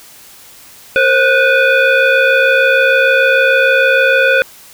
sine tone with frequency modulation, 466.2 Hz, A#4, in tune, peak -7 dBFS, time 0.96-4.42 s, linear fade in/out 0 ms, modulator 999 Hz, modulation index 2, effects white hiss -39 dBFS RMS until 4.73 s

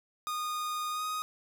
45% pulse tone with pitch glide, 1229 to 1249 Hz, D#6 to D#6, -22 to +6 cents, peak -32 dBFS, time 0.27-1.22 s, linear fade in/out 0 ms, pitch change +28 cents, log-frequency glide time 0.91-1.04 s, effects none

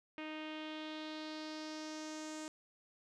sawtooth tone with low-pass filter sweep, 310 Hz, D#4, 6 cents flat, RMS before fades -45 dBFS, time 0.18-2.48 s, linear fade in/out 0 ms, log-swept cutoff 2600 to 7500 Hz, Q 3, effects none

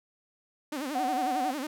sawtooth tone with vibrato, 280 Hz, C#4, 18 cents sharp, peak -28 dBFS, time 0.72-1.67 s, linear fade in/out 5 ms, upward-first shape sine, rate 11 Hz, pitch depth 180 cents each way
sine tone, 750 Hz, F#5, 23 cents sharp, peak -27 dBFS, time 0.95-1.51 s, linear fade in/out 5 ms
effects none

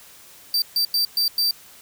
45% pulse tone bursts at uneven times, 4668 Hz, D8, 11 cents flat, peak -17 dBFS, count 5, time 0.54-0.62 / 0.76-0.85 / 0.94-1.05 / 1.17-1.28 / 1.38-1.51 s, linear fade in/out 2 ms, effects white hiss -47 dBFS RMS until 1.81 s

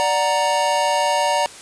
square chord, D augmented, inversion none, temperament equal, 587.3 / 740 / 932.3 Hz, D5 / F#5 / A#5, 0 / 0 / 0 cents, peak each -22 / -24 / -20 dBFS, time 0-1.46 s, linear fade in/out 0 ms, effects white hiss -39 dBFS RMS until 1.61 s + resampled to 22050 Hz

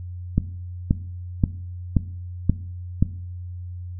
click train, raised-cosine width 5 ms, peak -4 dBFS, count 6, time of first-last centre 0.38-3.026 s, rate 1.89 Hz, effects noise-tail reverb RT60 0.6 s tail -18 dB re dry + added 89 Hz sine -31 dBFS peak until 3.99 s

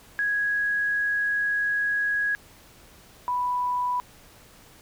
sine tone pair in turn, 1661.2 / 987.8 Hz, G#6 / B5, 0 / 0 cents, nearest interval major sixth, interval 900 cents, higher first, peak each -22 / -23 dBFS, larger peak first, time 0.19-2.35 / 3.28-4 s, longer first, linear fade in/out 0 ms, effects pink hiss -52 dBFS RMS until 4.81 s

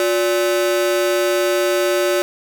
45% pulse ring-modulated tone, 467.9 Hz, A#4, 6 cents sharp, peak -12 dBFS, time 0-2.22 s, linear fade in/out 0 ms, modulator 110 Hz, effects none

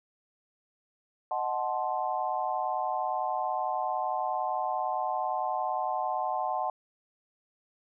sine chord, D# diminished seventh, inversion none, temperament equal with one note detuned, 622.3 / 740 / 870.9 / 1046.5 Hz, D#5 / F#5 / A5 / C6, 0 / 0 / -18 / 0 cents, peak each -36 / -31 / -33 / -35 dBFS, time 1.31-6.7 s, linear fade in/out 2 ms, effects none

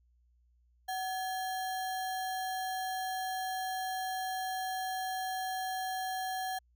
sine tone with sample-and-hold, 750 Hz, F#5, 23 cents sharp, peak -33 dBFS, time 0.88-6.59 s, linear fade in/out 10 ms, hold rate 2450 Hz, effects added 60 Hz sine -65 dBFS peak until 6.75 s

